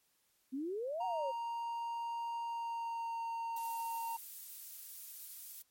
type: exponential two-way sweep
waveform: sine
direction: up then down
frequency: 251.8 to 764 to 514 Hz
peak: -36 dBFS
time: 0.52-1.32 s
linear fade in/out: 20 ms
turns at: 1.05 s
type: tone with pitch glide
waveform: triangle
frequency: 932.3 to 920 Hz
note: A#5 to A#5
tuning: 0 to -23 cents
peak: -35 dBFS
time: 1-4.17 s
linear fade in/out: 10 ms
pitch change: -23 cents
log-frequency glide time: 2.43-3.21 s
type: noise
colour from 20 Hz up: violet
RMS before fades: -47 dBFS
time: 3.56-5.62 s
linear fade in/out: 5 ms
effects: white hiss -75 dBFS RMS until 5.7 s + MP3 64 kbps